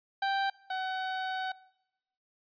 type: tone pair in turn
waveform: 30% pulse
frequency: 784 / 752.5 Hz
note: G5 / F#5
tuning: 0 / +29 cents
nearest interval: minor second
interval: 71 cents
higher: first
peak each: -25 / -29 dBFS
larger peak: first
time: 0.22-0.5 / 0.7-1.52 s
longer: second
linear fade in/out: 5 ms
effects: noise-tail reverb RT60 0.9 s tail -22 dB re dry + resampled to 11025 Hz